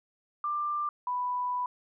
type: tone pair in turn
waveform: sine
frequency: 1187 / 990 Hz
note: D6 / B5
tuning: +18 / +4 cents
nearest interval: minor third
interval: 314 cents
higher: first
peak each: -28 dBFS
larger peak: neither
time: 0.44-0.89 / 1.07-1.66 s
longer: second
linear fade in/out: 2 ms
effects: none